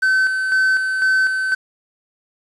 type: tone with tremolo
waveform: triangle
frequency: 1530 Hz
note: G6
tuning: 42 cents flat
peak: -11 dBFS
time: 0.02-1.55 s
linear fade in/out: 10 ms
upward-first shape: square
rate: 2 Hz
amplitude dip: 45%
effects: resampled to 24000 Hz + 7-bit